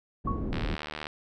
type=low-pass noise; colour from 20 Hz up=pink; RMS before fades=-31 dBFS; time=0.24-0.76 s; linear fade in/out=20 ms; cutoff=300 Hz; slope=12 dB/octave
type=tone with exponential decay; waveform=sine; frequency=1111 Hz; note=C#6; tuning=4 cents sharp; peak=-26 dBFS; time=0.27-0.5 s; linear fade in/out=5 ms; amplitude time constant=49 ms
type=click train; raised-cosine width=0.3 ms; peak=-19 dBFS; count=42; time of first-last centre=0.53-1.069 s; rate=76.1 Hz
effects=none